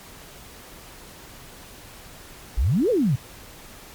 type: exponential two-way sweep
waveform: sine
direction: up then down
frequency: 46.12 to 523.3 to 112.7 Hz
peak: -17 dBFS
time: 2.57-3.16 s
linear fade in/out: 10 ms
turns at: 2.9 s
effects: pink hiss -44 dBFS RMS until 3.94 s + MP3 96 kbps